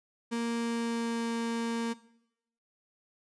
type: tone with pitch glide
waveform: 35% pulse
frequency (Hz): 233.1 to 231.2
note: A#3 to A#3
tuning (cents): 0 to -14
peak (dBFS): -28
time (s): 0.31-1.94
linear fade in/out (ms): 20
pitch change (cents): -14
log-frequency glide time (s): 0.55-1.3
effects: noise-tail reverb RT60 0.8 s tail -19 dB re dry + resampled to 22050 Hz